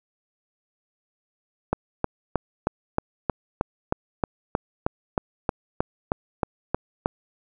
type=click train; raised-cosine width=1 ms; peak=-7 dBFS; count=18; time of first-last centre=1.73-7.059 s; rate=3.19 Hz; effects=none